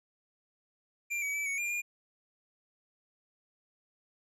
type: tone with pitch steps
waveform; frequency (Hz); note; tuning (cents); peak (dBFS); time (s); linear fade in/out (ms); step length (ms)
square; 2376 / 2271 / 2309 / 2227 / 2399 / 2417; D7 / C#7 / D7 / C#7 / D7 / D7; +20 / +41 / -30 / +7 / +36 / +49; -32; 1.1-1.82; 20; 120
effects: low-pass 11000 Hz 12 dB/octave